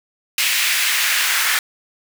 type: noise with high-pass filter sweep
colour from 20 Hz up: pink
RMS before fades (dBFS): -18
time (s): 0.38-1.59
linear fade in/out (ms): 2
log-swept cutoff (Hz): 2400 to 1600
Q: 1.8
effects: none